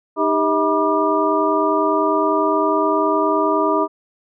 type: tone cluster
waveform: sine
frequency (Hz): 309.2 / 399 / 639 / 969 / 1196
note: D#4 / G4 / D#5 / B5 / D6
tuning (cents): -11 / +31 / +46 / -33 / +31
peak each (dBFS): -21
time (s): 0.16-3.88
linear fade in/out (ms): 50
effects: none